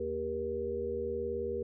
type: harmonic tone with a mistuned harmonic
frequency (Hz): 79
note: D#2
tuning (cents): +27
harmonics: 1 / 3 / 5 / 6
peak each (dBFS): -43 / -44 / -36 / -35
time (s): 0-1.63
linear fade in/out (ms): 5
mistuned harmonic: 3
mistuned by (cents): -54
effects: none